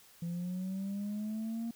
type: linear sweep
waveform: sine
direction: up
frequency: 168.5 to 233.1 Hz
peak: -32 dBFS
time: 0.22-1.71 s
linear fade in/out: 5 ms
effects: tanh soft clip ceiling -33 dBFS + white hiss -60 dBFS RMS until 1.75 s